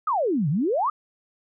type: exponential two-way sweep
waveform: sine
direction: down then up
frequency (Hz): 1322 to 133.4 to 1273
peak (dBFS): -20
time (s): 0.07-0.9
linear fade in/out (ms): 5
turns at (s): 0.49
effects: none